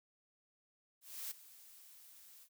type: noise with ADSR envelope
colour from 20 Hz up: blue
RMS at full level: -42 dBFS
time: 1.01-2.49 s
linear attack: 300 ms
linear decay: 11 ms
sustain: -17 dB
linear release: 67 ms
effects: none